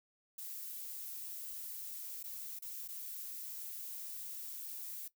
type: noise with dropouts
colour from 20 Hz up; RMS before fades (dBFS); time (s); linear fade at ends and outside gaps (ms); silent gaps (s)
violet; -45; 0.38-5.08; 5; 2.229-2.239 / 2.59-2.621 / 2.878-2.885
effects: noise-tail reverb RT60 0.1 s tail -17 dB re dry